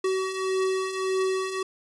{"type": "beating tone pair", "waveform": "square", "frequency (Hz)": [377.1, 378.8], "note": ["F#4", "F#4"], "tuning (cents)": [33, 41], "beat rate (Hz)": 1.7, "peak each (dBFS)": [-32, -26], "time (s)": [0.04, 1.63], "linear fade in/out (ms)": 5, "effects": ["resampled to 22050 Hz"]}